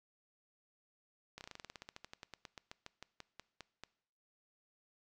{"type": "slowing click train", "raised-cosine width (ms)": 0.2, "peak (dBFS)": -30, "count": 26, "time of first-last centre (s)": [1.38, 3.836], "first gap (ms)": 29, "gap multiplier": 1.09, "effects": ["noise-tail reverb RT60 0.7 s tail -21 dB re dry"]}